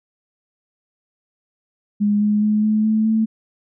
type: tone with pitch steps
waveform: sine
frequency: 206.5 / 209.3 / 212.1 / 214.9 / 217.8 / 220.7 Hz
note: G#3 / G#3 / G#3 / A3 / A3 / A3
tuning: -10 / +14 / +37 / -41 / -17 / +5 cents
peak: -14 dBFS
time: 2-3.26 s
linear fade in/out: 20 ms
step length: 210 ms
effects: none